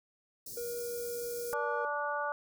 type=band-stop noise; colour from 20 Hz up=white; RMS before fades=-44 dBFS; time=0.46-1.54 s; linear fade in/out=5 ms; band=540 to 4600 Hz; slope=48 dB/octave
type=tone; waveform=triangle; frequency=476.9 Hz; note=A#4; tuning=39 cents sharp; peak=-34 dBFS; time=0.57-1.85 s; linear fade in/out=2 ms
type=harmonic tone; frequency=291.7 Hz; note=D4; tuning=12 cents flat; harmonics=2 / 3 / 4 / 5; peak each=-37 / -37 / -37 / -37 dBFS; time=1.53-2.32 s; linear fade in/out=0 ms
effects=none